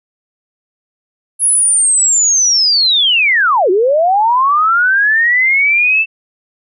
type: linear two-way sweep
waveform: sine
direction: down then up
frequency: 10660 to 349.2 to 2672 Hz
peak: -8 dBFS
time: 1.39-6.06 s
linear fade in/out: 50 ms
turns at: 3.7 s
effects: none